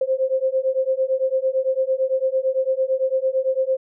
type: beating tone pair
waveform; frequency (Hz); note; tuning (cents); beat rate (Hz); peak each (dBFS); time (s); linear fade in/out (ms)
sine; 521 / 529.9; C5 / C5; -7 / +22; 8.9; -21; 0.01-3.77; 5
effects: none